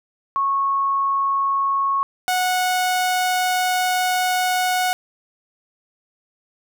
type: tone pair in turn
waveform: sine / sawtooth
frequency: 1100 / 734.2 Hz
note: C#6 / F#5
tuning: -14 / -14 cents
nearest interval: perfect fifth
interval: 700 cents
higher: first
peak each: -17 / -14 dBFS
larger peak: second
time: 0.36-2.03 / 2.28-4.93 s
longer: second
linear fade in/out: 0 ms
effects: none